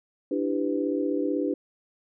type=chord; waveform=sine; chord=E minor seventh; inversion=third; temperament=equal with one note detuned; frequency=293.7 / 329.6 / 392 / 499.6 Hz; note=D4 / E4 / G4 / B4; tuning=0 / 0 / 0 / +20 cents; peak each=-27 / -31 / -30 / -31 dBFS; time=0.31-1.54 s; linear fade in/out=5 ms; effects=none